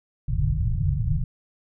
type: low-pass noise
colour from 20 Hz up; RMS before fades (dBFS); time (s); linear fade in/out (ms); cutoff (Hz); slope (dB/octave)
white; -23; 0.28-1.24; 5; 160; 96
effects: none